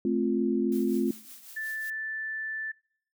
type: chord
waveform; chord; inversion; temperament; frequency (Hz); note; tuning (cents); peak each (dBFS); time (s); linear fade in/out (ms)
sine; F major; first; just; 218.3 / 261.9 / 349.2; A3 / C4 / F4; -13 / +2 / 0; -28; 0.05-1.11; 2
type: noise with tremolo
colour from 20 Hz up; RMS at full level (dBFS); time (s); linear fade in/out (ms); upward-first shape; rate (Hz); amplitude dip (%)
blue; -45; 0.72-1.9; 0; triangle; 5.4; 65
type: tone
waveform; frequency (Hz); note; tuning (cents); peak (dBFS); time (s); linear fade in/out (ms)
sine; 1760; A6; 0; -31; 1.56-2.72; 10
effects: noise-tail reverb RT60 0.7 s tail -26 dB re dry